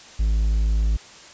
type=tone; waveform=triangle; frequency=53.6 Hz; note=A1; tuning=45 cents flat; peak=-15 dBFS; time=0.19-0.97 s; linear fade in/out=10 ms; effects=white hiss -44 dBFS RMS until 1.33 s + resampled to 16000 Hz